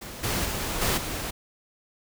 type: noise with level steps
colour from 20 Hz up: pink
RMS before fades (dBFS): -39 / -27 / -30 / -24 / -32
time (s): 0.01-1.31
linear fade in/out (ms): 10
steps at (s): 0.23 / 0.45 / 0.81 / 0.97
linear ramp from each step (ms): 10
effects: none